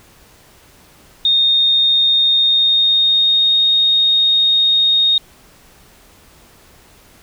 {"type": "tone with pitch glide", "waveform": "sine", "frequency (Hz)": [3683, 3715], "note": ["A#7", "A#7"], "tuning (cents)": [-22, -7], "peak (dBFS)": -10, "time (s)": [1.25, 5.18], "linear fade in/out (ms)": 2, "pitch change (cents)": 15, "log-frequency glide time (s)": [2.34, 3.65], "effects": ["pink hiss -47 dBFS RMS until 7.22 s"]}